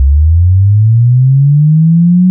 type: linear sweep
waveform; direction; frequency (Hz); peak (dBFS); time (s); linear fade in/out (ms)
sine; up; 65 to 185.3; -3; 0-2.3; 0
effects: none